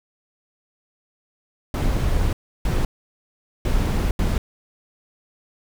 brown noise bursts at uneven times, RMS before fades -20 dBFS, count 4, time 1.74-2.33 / 2.65-2.85 / 3.65-4.11 / 4.19-4.38 s, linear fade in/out 2 ms, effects none

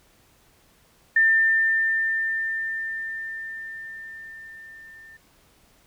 sine tone with level ramp, 1795 Hz, A6, 34 cents sharp, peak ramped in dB -14 to -44 dBFS, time 1.16-5.17 s, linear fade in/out 5 ms, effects pink hiss -59 dBFS RMS until 5.86 s

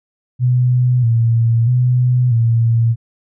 sine tone with vibrato, 120 Hz, B2, 49 cents flat, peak -10 dBFS, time 0.39-2.96 s, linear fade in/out 50 ms, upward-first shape square, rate 0.78 Hz, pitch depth 67 cents each way, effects none

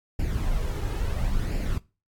brown noise with flanger, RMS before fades -26 dBFS, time 0.19-1.78 s, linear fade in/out 5 ms, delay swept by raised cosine 0.41 to 2.41 ms, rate 0.73 Hz, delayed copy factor +0.55, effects noise-tail reverb RT60 0.3 s tail -21 dB re dry + AAC 64 kbps

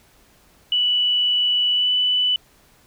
sine tone with pitch glide, 2958 to 2985 Hz, F#7 to F#7, -1 to +15 cents, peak -16 dBFS, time 0.72-2.36 s, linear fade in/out 2 ms, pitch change +16 cents, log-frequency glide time 1.73-1.9 s, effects pink hiss -55 dBFS RMS until 2.86 s

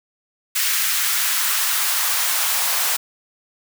white noise with high-pass filter sweep, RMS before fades -20 dBFS, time 0.55-2.97 s, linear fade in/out 10 ms, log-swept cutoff 1700 to 770 Hz, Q 1.3, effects none

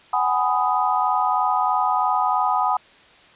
sine chord, G# minor seventh, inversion third, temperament just, 747.5 / 830.6 / 996.7 / 1245.9 Hz, F#5 / G#5 / B5 / D#6, +17 / 0 / +16 / +2 cents, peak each -23 dBFS, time 0.13-2.77 s, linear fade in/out 5 ms, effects white hiss -50 dBFS RMS until 3.35 s + resampled to 8000 Hz

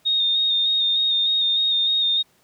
sine tone with vibrato, 3688 Hz, A#7, 19 cents flat, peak -17 dBFS, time 0.05-2.23 s, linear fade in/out 20 ms, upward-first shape square, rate 3.3 Hz, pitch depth 19 cents each way, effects pink hiss -60 dBFS RMS until 2.43 s + high-pass 100 Hz 12 dB/octave

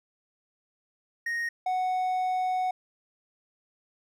triangle tone pair in turn, 1864.7 / 740 Hz, A#6 / F#5, 0 / 0 cents, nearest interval octave + major third, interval 1600 cents, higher first, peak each -26 / -23 dBFS, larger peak second, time 1.26-1.49 / 1.66-2.71 s, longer second, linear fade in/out 5 ms, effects none

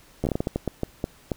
slowing click train, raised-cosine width 2 ms, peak -11 dBFS, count 13, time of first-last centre 0.24-1.318 s, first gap 12 ms, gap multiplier 1.33, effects pink hiss -54 dBFS RMS until 1.36 s

